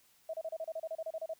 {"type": "tone bursts", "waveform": "sine", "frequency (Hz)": 645, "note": "E5", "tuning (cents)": -38, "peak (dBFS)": -35, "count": 14, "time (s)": [0.29, 1.337], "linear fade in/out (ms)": 5, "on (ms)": 46, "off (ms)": 31, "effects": ["white hiss -67 dBFS RMS until 1.39 s"]}